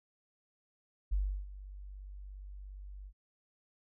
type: tone with ADSR envelope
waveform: sine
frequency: 48.6 Hz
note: G1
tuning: 14 cents flat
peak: -27 dBFS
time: 1.11-3.13 s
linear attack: 18 ms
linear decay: 330 ms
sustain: -17 dB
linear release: 65 ms
effects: none